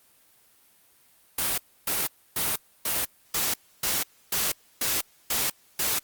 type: noise bursts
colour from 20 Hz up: white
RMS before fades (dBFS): -26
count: 10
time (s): 1.38-5.99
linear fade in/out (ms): 5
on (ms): 200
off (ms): 290
effects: white hiss -60 dBFS RMS until 6.03 s + Opus 32 kbps